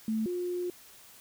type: tone pair in turn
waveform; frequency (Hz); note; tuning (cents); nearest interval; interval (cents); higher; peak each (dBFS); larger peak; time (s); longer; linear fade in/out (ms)
sine; 220 / 356.1; A3 / F4; 0 / +34; minor sixth; 834; second; -27 / -30; first; 0.08-0.26 / 0.26-0.7; second; 2
effects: white hiss -54 dBFS RMS until 1.2 s